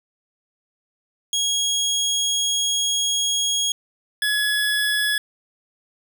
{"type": "tone pair in turn", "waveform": "25% pulse", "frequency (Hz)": [3300, 1694.4], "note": ["G#7", "G#6"], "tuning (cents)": [-12, 34], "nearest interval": "octave", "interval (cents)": 1154, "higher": "first", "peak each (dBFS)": [-16, -15], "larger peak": "second", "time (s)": [[1.33, 3.72], [4.22, 5.18]], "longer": "first", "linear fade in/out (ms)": 2, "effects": []}